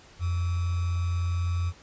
sine tone with sample-and-hold, 87.31 Hz, F2, in tune, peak -24 dBFS, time 0.19-1.73 s, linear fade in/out 50 ms, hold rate 1225 Hz, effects pink hiss -53 dBFS RMS until 1.82 s + resampled to 16000 Hz

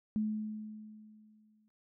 sine tone with exponential decay, 214.6 Hz, A3, 43 cents flat, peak -28 dBFS, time 0.16-1.68 s, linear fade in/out 0 ms, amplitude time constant 330 ms, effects noise-tail reverb RT60 0.2 s tail -26 dB re dry

